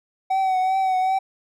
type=tone with vibrato; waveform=triangle; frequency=756 Hz; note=F#5; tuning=37 cents sharp; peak=-16 dBFS; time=0.3-1.19 s; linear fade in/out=10 ms; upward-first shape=triangle; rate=2.6 Hz; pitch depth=38 cents each way; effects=none